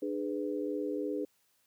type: chord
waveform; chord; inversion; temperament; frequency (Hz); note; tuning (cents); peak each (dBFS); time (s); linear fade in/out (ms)
sine; G# diminished; second; just; 299 / 415.3 / 498.4; D4 / G#4 / B4; +31 / 0 / +16; -35 / -36 / -38; 0.02-1.25; 5
effects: white hiss -72 dBFS RMS until 1.66 s + high-pass 60 Hz 12 dB/octave